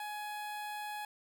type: tone with notch filter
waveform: sawtooth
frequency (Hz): 839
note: G#5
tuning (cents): +17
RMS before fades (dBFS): -41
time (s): 0-1.05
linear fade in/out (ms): 2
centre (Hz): 6000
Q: 1.5
effects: none